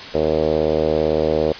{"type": "tone with low-pass filter", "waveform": "5% pulse", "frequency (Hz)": 77.78, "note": "D#2", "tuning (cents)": 0, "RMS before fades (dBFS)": -18, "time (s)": [0.14, 1.53], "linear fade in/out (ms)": 10, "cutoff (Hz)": 510, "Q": 4, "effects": ["white hiss -33 dBFS RMS until 1.59 s", "resampled to 11025 Hz"]}